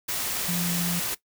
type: tone in noise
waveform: sine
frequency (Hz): 174.61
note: F3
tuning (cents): 0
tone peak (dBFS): -26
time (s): 0.48-1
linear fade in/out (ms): 10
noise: white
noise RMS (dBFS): -29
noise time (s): 0.08-1.15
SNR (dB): 0
effects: noise-tail reverb RT60 0.1 s tail -17 dB re dry